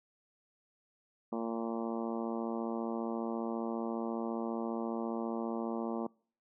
harmonic tone, 114.7 Hz, A#2, 28 cents flat, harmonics 2 / 3 / 4 / 5 / 6 / 7 / 8 / 9 / 10, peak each -36 / -40 / -42 / -44 / -46 / -47 / -48 / -49 / -50 dBFS, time 1.32-6.07 s, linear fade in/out 5 ms, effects noise-tail reverb RT60 0.5 s tail -26 dB re dry

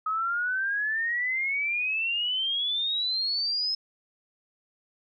sine exponential sweep, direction up, 1262 to 5180 Hz, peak -25 dBFS, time 0.06-3.75 s, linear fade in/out 5 ms, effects none

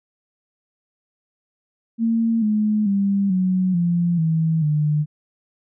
sine tone with pitch steps, 227.9 / 212.6 / 198.4 / 185.11 / 172.72 / 161.15 / 150.36 Hz, A#3 / G#3 / G3 / F#3 / F3 / E3 / D3, -39 / +41 / +21 / +1 / -19 / -39 / +41 cents, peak -16 dBFS, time 1.98-5.06 s, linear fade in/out 50 ms, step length 440 ms, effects none

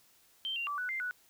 sine tone with pitch steps, 3129 / 2769 / 1159 / 1484 / 2091 / 1476 Hz, G7 / F7 / D6 / F#6 / C7 / F#6, -4 / -15 / -23 / +5 / -2 / -5 cents, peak -33 dBFS, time 0.45-1.11 s, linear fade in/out 0 ms, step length 110 ms, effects white hiss -65 dBFS RMS until 1.29 s

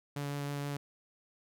sawtooth tone with vibrato, 143 Hz, D3, 46 cents flat, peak -31 dBFS, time 0.16-0.77 s, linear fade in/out 5 ms, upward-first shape triangle, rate 6.3 Hz, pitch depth 11 cents each way, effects none

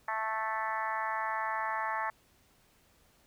harmonic tone, 219.9 Hz, A3, 1 cent flat, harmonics 3 / 4 / 5 / 6 / 7 / 8 / 9 / 10, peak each -42 / -35 / -37 / -40 / -47 / -38 / -43 / -51 dBFS, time 0.08-2.1 s, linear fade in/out 2 ms, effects pink hiss -66 dBFS RMS until 3.26 s

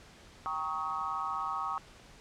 sine chord, Eb dominant seventh, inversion first, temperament equal with one note detuned, 784 / 932.3 / 1108.7 / 1264.8 Hz, G5 / Bb5 / Db6 / Eb6, 0 / 0 / 0 / +28 cents, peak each -40 / -40 / -36 / -36 dBFS, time 0.46-1.78 s, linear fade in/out 0 ms, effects pink hiss -55 dBFS RMS until 2.2 s + low-pass 7000 Hz 12 dB/octave

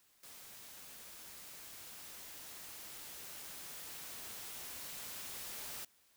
white noise with level ramp, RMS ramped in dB -54 to -45 dBFS, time 0.23-5.85 s, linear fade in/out 5 ms, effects white hiss -70 dBFS RMS until 6.16 s

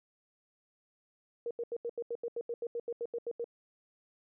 sine tone bursts, 471 Hz, A#4, 18 cents sharp, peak -33 dBFS, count 16, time 1.46-3.443 s, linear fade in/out 2 ms, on 48 ms, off 81 ms, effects none

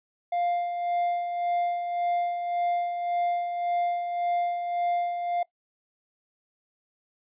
triangle tone with tremolo, 700 Hz, F5, 4 cents sharp, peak -21 dBFS, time 0.32-5.43 s, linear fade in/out 5 ms, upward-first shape sine, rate 1.8 Hz, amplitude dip 50%, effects noise-tail reverb RT60 0.1 s tail -20 dB re dry + resampled to 8000 Hz

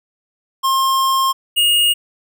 square tone pair in turn, 1066 / 2857 Hz, C6 / F7, +32 / +39 cents, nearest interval octave + perfect fourth, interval 1707 cents, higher second, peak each -14 / -12 dBFS, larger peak second, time 0.63-1.33 / 1.56-1.94 s, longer first, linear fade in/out 20 ms, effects none

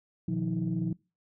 sine tone cluster, 120.7 / 155.9 / 176.1 / 318.6 Hz, B2 / D#3 / F3 / D#4, -39 / +4 / +15 / +41 cents, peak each -35 / -33 / -29 / -35 dBFS, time 0.28-0.93 s, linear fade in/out 5 ms, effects noise-tail reverb RT60 0.3 s tail -25 dB re dry + tanh soft clip ceiling -20 dBFS

